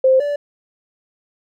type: tone pair in turn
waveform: sine / triangle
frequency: 523.3 / 580 Hz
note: C5 / D5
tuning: 0 / -22 cents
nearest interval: major second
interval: 178 cents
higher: second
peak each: -9 / -16 dBFS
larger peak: first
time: 0.04-0.2 / 0.2-0.36 s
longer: neither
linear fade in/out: 5 ms
effects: none